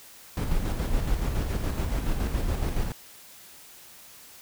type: noise with tremolo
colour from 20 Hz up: brown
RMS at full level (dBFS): -25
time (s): 0.37-2.92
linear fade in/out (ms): 2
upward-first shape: square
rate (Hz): 7.1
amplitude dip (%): 40
effects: white hiss -49 dBFS RMS until 4.41 s